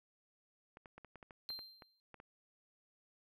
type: clicks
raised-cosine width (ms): 0.5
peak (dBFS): -38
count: 12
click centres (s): 0.771 / 0.858 / 0.98 / 1.047 / 1.157 / 1.228 / 1.308 / 1.503 / 1.591 / 1.822 / 2.143 / 2.201
type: tone with exponential decay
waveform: triangle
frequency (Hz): 4153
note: C8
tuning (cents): -14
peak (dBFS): -38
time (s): 1.49-2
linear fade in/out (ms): 0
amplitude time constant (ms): 110
effects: none